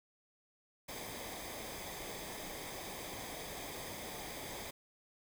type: noise with comb filter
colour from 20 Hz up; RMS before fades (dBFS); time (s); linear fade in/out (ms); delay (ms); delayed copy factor
pink; -45; 0.88-4.71; 10; 0.71; -0.6
effects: none